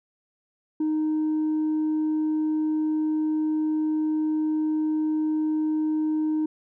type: tone with tanh clipping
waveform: triangle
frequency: 309.8 Hz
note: D#4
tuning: 7 cents flat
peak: -22 dBFS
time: 0.8-6.46 s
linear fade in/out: 5 ms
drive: 6 dB
effects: none